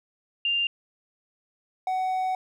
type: tone pair in turn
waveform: sine / triangle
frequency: 2794 / 748 Hz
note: F7 / F#5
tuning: 0 / +19 cents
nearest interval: octave + major seventh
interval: 2281 cents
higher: first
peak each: -22 dBFS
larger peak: neither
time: 0.45-0.67 / 1.87-2.35 s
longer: second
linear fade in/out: 2 ms
effects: none